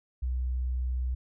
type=tone; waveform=sine; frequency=62.8 Hz; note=B1; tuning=30 cents sharp; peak=-27 dBFS; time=0.22-1.15 s; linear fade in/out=10 ms; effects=none